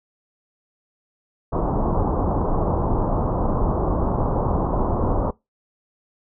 pink low-pass noise, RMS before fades -21 dBFS, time 1.52-5.31 s, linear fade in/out 10 ms, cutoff 1100 Hz, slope 48 dB/octave, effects noise-tail reverb RT60 0.2 s tail -22 dB re dry

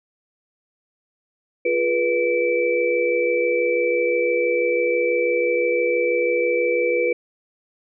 sine tone cluster, 350.2 / 422.9 / 488.9 / 2317 Hz, F4 / G#4 / B4 / D7, +5 / +31 / -18 / -24 cents, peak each -25 / -27 / -19 / -25 dBFS, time 1.65-7.13 s, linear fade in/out 5 ms, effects none

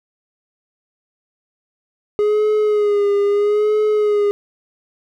triangle tone with vibrato, 415.3 Hz, G#4, in tune, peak -11 dBFS, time 2.19-4.31 s, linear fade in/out 0 ms, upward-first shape sine, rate 0.77 Hz, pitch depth 46 cents each way, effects none

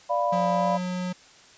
sine chord, B diminished, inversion first, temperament equal, 587.3 / 698.5 / 987.8 Hz, D5 / F5 / B5, 0 / 0 / 0 cents, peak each -26 dBFS, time 0.09-0.78 s, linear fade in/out 20 ms
square tone with pitch glide, 179.6 to 181.37 Hz, F3 to F#3, +49 to -34 cents, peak -28 dBFS, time 0.32-1.13 s, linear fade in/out 10 ms, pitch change +17 cents, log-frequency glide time 0.53-0.66 s
effects white hiss -52 dBFS RMS until 1.57 s + resampled to 16000 Hz

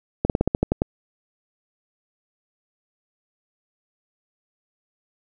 slowing click train, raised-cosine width 2 ms, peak -5 dBFS, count 9, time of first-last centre 0.25-0.819 s, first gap 48 ms, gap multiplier 1.11, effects none

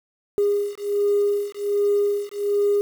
sine beating tone pair, 407.4 / 408.7 Hz, G#4 / G#4, -33 / -28 cents, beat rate 1.3 Hz, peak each -21 dBFS, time 0.38-2.81 s, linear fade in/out 0 ms, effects tanh soft clip ceiling -12 dBFS + 7-bit

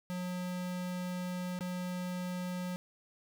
square tone with dropouts, 180.5 Hz, F#3, 43 cents flat, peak -36 dBFS, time 0.1-2.76 s, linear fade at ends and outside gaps 0 ms, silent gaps 1.59-1.608 s, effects none

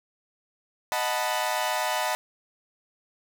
sawtooth chord, B dominant seventh, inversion first, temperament equal, 622.3 / 740 / 880 / 987.8 Hz, D#5 / F#5 / A5 / B5, 0 / 0 / 0 / 0 cents, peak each -27 dBFS, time 0.92-2.15 s, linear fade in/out 0 ms, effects none

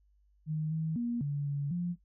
sine tone with pitch steps, 155 / 159.3 / 237.8 / 143.6 / 142.4 / 175.1 Hz, D#3 / D#3 / A#3 / D3 / C#3 / F3, -6 / +41 / +35 / -39 / +47 / +5 cents, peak -30 dBFS, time 0.46-1.96 s, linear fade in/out 50 ms, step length 250 ms, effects noise-tail reverb RT60 0.1 s tail -19 dB re dry + added 50 Hz sine -64 dBFS peak until 2.04 s

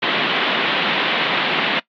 white band-pass noise, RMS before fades -19 dBFS, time 0.02-1.8 s, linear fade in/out 10 ms, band 150 to 3600 Hz, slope 48 dB/octave, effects noise-tail reverb RT60 0.1 s tail -20 dB re dry + MP3 96 kbps

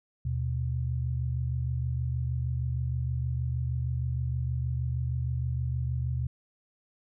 sine tone pair together, 77.78 / 124.18 Hz, D#2 / B2, 0 / +10 cents, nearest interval minor sixth, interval 810 cents, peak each -31 / -29 dBFS, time 0.25-6.27 s, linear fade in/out 5 ms, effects none

